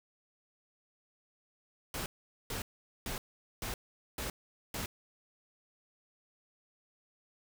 pink noise bursts, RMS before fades -38 dBFS, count 6, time 1.94-4.86 s, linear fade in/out 2 ms, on 120 ms, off 440 ms, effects none

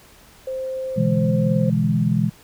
sine tone, 523.3 Hz, C5, in tune, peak -24 dBFS, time 0.47-1.7 s, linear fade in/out 5 ms
sine chord, E dominant seventh, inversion second, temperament equal, 123.47 / 146.83 / 164.81 / 207.7 Hz, B2 / D3 / E3 / G#3, 0 / 0 / 0 / 0 cents, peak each -22 / -26 / -20 / -21 dBFS, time 0.96-2.3 s, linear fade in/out 20 ms
effects pink hiss -49 dBFS RMS until 2.43 s

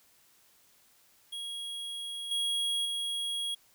square tone with level steps, 3300 Hz, G#7, 12 cents flat, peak -37 / -29 / -32 dBFS, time 1.32-3.55 s, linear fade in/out 10 ms, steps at 2.31 / 2.85 s, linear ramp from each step 5 ms, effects white hiss -64 dBFS RMS until 3.74 s

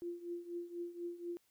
sine tone with tremolo, 346.5 Hz, F4, 14 cents flat, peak -37 dBFS, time 0.02-1.37 s, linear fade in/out 0 ms, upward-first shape triangle, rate 4.1 Hz, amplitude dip 85%, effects white hiss -75 dBFS RMS until 1.5 s

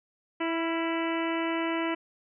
harmonic tone with a mistuned harmonic, 329.6 Hz, E4, in tune, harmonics 1 / 2 / 3 / 4 / 5 / 6 / 7 / 8 / 9, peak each -29 / -35 / -35 / -39 / -42 / -38 / -40 / -42 / -42 dBFS, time 0.4-1.95 s, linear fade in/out 10 ms, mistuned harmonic 4, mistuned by +35 cents, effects none

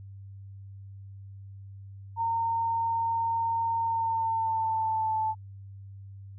sine tone with pitch glide, 916 to 876.2 Hz, A#5 to A5, -31 to -7 cents, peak -25 dBFS, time 2.16-5.35 s, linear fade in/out 50 ms, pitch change -76 cents, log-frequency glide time 3.8-5.19 s, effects added 98 Hz sine -42 dBFS peak until 6.38 s

